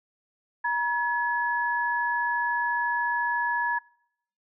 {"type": "tone pair together", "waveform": "sine", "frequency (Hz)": [954.1, 1700], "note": ["A#5", "G#6"], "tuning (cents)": [40, 40], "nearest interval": "minor seventh", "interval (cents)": 1000, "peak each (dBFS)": -26, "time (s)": [0.64, 3.79], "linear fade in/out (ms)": 10, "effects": ["noise-tail reverb RT60 0.7 s tail -24 dB re dry"]}